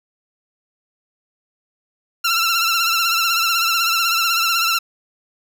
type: tone with vibrato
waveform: 15% pulse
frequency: 1355 Hz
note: E6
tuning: 47 cents sharp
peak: -9 dBFS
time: 2.24-4.79 s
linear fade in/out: 10 ms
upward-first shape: triangle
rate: 16 Hz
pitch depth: 65 cents each way
effects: none